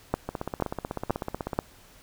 two click trains, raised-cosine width 1 ms, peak -16 / -9 dBFS, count 21 / 4, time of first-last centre 0.29-1.532 / 0.14-1.589 s, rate 16.1 / 2.07 Hz, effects pink hiss -54 dBFS RMS until 2.02 s

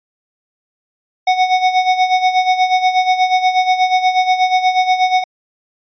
square tone with tremolo, 740 Hz, F#5, in tune, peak -9 dBFS, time 1.27-5.24 s, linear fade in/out 5 ms, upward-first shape sine, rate 8.3 Hz, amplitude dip 70%, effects resampled to 11025 Hz

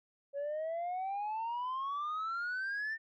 sine exponential sweep, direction up, 554.4 to 1816 Hz, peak -32 dBFS, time 0.33-2.98 s, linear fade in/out 50 ms, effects tanh soft clip ceiling -33 dBFS

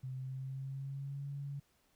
sine tone with pitch glide, 130 to 140.95 Hz, C3 to C#3, -11 to +29 cents, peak -39 dBFS, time 0.03-1.6 s, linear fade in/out 10 ms, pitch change +140 cents, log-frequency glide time 0.15-1.28 s, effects pink hiss -73 dBFS RMS until 1.95 s

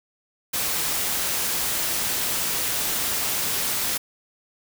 white noise, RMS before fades -25 dBFS, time 0.53-3.98 s, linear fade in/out 10 ms, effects none

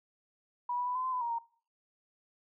sine tone with pitch steps, 975 / 983 / 991 / 1020 / 1032 / 1003 / 942 / 929 Hz, B5 / B5 / B5 / C6 / C6 / B5 / A#5 / A#5, -23 / -8 / +6 / -44 / -24 / +26 / +18 / -6 cents, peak -31 dBFS, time 0.69-1.386 s, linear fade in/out 5 ms, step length 87 ms, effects noise-tail reverb RT60 0.5 s tail -22 dB re dry

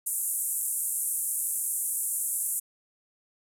pink band-pass noise, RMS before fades -30 dBFS, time 0.06-2.6 s, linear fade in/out 10 ms, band 8100 to 13000 Hz, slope 48 dB/octave, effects none

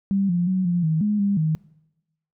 sine tone with pitch steps, 196.4 / 175 / 186.5 / 174.9 / 158.5 / 209 / 200.3 / 157.1 Hz, G3 / F3 / F#3 / F3 / D#3 / G#3 / G3 / D#3, +4 / +4 / +14 / +3 / +32 / +11 / +38 / +17 cents, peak -18 dBFS, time 0.11-1.55 s, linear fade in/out 0 ms, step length 180 ms, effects noise-tail reverb RT60 0.9 s tail -23 dB re dry

